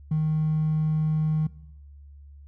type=tone with hard clipping; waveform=triangle; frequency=155.56 Hz; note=D#3; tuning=in tune; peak=-21 dBFS; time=0.11-1.47 s; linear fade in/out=5 ms; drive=3 dB; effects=noise-tail reverb RT60 0.9 s tail -20 dB re dry + added 71 Hz sine -44 dBFS peak until 2.47 s